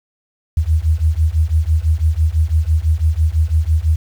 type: beating tone pair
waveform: sine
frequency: 76.2 / 82.2 Hz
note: D#2 / E2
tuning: -36 / -4 cents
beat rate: 6 Hz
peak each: -15 dBFS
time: 0.57-3.96 s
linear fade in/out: 5 ms
effects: 7-bit